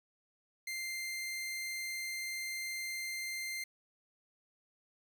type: tone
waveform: sawtooth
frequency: 2093 Hz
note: C7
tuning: in tune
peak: -34 dBFS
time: 0.67-3.64 s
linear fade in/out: 5 ms
effects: 11-bit